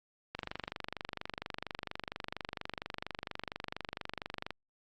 click train, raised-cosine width 0.3 ms, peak -21 dBFS, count 102, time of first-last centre 0.35-4.506 s, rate 24.3 Hz, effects Opus 48 kbps

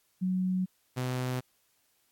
sine / sawtooth tone pair in turn, 185 / 126.95 Hz, F#3 / B2, 0 / +48 cents, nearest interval perfect fifth, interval 652 cents, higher first, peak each -26 dBFS, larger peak neither, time 0.21-0.66 / 0.96-1.41 s, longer neither, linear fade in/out 20 ms, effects white hiss -71 dBFS RMS until 2.11 s + AAC 64 kbps

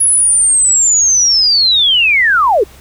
sine linear sweep, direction down, 10548 to 355 Hz, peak -7 dBFS, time 0-2.64 s, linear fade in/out 10 ms, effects added 64 Hz sine -39 dBFS peak until 2.8 s + pink hiss -41 dBFS RMS until 2.8 s

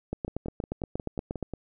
two click trains, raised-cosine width 2 ms, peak -17 / -21 dBFS, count 12 / 8, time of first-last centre 0.13-1.427 / 0.28-1.537 s, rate 8.48 / 5.57 Hz, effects none

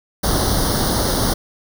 pink noise with comb filter, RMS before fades -18 dBFS, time 0.23-1.34 s, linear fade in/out 10 ms, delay 0.2 ms, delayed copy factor +1, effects none

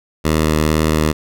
10% pulse tone with vibrato, 77.78 Hz, D#2, in tune, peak -5 dBFS, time 0.24-1.13 s, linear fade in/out 20 ms, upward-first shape sine, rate 2.1 Hz, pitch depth 14 cents each way, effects none

